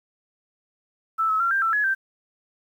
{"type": "tone with pitch steps", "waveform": "sine", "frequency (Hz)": [1319, 1291, 1370, 1585, 1335, 1689, 1566], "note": ["E6", "E6", "F6", "G6", "E6", "G#6", "G6"], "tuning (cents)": [1, -37, -34, 19, 22, 29, -2], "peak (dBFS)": -19, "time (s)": [1.18, 1.95], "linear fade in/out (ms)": 20, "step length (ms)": 110, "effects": ["9-bit"]}